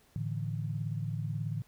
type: chord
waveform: sine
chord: A suspended fourth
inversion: none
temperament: just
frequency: 110 / 146.67 / 165 Hz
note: A2 / D3 / E3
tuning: 0 / -2 / +2 cents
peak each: -35 / -36 / -39 dBFS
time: 0.16-1.62 s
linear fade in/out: 0 ms
effects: pink hiss -65 dBFS RMS until 1.67 s